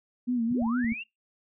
sine tone with vibrato, 238.2 Hz, A#3, 38 cents sharp, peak -24 dBFS, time 0.27-0.94 s, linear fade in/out 20 ms, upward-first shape sine, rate 4.4 Hz, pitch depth 85 cents each way
sine linear sweep, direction up, 53.6 to 2851 Hz, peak -34 dBFS, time 0.5-1.04 s, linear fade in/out 20 ms
clicks, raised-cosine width 5 ms, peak -29 / -38 / -29 / -31 dBFS, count 4, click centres 0.621 / 0.664 / 0.845 / 0.921 s
effects noise-tail reverb RT60 0.2 s tail -25 dB re dry

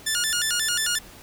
10% pulse tone with vibrato, 1587 Hz, G6, 21 cents sharp, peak -13 dBFS, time 0.06-0.99 s, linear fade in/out 10 ms, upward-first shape square, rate 5.6 Hz, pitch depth 180 cents each way, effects pink hiss -46 dBFS RMS until 1.22 s

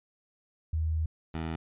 sine / 15% pulse tone pair in turn, 79.5 / 80.7 Hz, D#2 / E2, +38 / -36 cents, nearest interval unison, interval 26 cents, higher second, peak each -26 dBFS, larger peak neither, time 0.73-1.06 / 1.34-1.56 s, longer first, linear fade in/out 5 ms, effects resampled to 8000 Hz

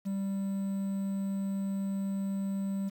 triangle tone with quantisation, 196 Hz, G3, in tune, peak -28 dBFS, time 0.05-2.9 s, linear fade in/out 20 ms, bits 9, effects none

